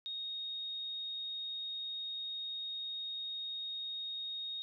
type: tone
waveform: sine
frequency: 3729 Hz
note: A#7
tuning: in tune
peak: -38 dBFS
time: 0.06-4.62 s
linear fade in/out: 0 ms
effects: none